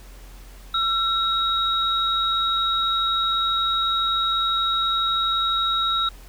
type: tone pair together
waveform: sine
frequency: 1344 / 3801 Hz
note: E6 / A#7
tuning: +33 / +33 cents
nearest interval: octave + tritone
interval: 1800 cents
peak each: -22 dBFS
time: 0.74-6.09 s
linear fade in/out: 5 ms
effects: added 44 Hz sine -41 dBFS peak until 6.28 s + pink hiss -49 dBFS RMS until 6.28 s